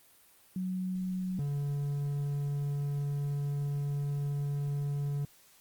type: tone pair in turn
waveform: sine / triangle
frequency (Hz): 184.9 / 142.96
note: F#3 / D3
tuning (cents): -1 / -46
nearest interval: major third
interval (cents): 445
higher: first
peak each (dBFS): -31 / -28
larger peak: second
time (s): 0.56-1.39 / 1.39-5.25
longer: second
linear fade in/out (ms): 2
effects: white hiss -61 dBFS RMS until 5.6 s + Opus 32 kbps